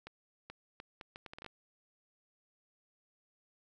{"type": "accelerating click train", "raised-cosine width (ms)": 0.3, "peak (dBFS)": -30, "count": 11, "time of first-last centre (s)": [0.07, 1.463], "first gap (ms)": 430, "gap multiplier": 0.7, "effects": []}